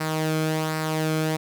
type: tone with flanger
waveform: sawtooth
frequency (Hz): 157.1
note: D#3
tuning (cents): +17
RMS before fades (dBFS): -25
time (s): 0-1.37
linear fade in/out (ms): 10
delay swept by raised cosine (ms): 0.3 to 1.09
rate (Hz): 1.3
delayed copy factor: -0.5
effects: none